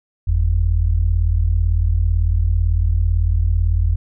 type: tone pair together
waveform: sine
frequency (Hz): 46.92 / 84.9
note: F#1 / F2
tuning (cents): +25 / -48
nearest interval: minor seventh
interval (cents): 1027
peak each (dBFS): -16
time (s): 0.27-3.96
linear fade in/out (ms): 10
effects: none